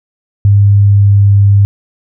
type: tone with pitch glide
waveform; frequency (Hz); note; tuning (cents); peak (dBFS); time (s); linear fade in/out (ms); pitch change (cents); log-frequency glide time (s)
sine; 101 to 100.42; G#2 to G2; -48 to +42; -3; 0.45-1.65; 0; -10; 0.76-1.26
effects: none